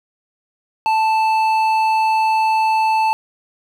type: tone with hard clipping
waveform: sine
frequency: 880 Hz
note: A5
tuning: in tune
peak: -15 dBFS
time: 0.86-3.13 s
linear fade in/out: 0 ms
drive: 8 dB
effects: none